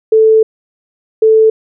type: tone pair in turn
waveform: sine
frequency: 440 / 440 Hz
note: A4 / A4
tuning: 0 / 0 cents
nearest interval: unison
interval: 0 cents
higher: neither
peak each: -4 dBFS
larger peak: neither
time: 0.12-0.43 / 1.22-1.5 s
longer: first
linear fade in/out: 5 ms
effects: none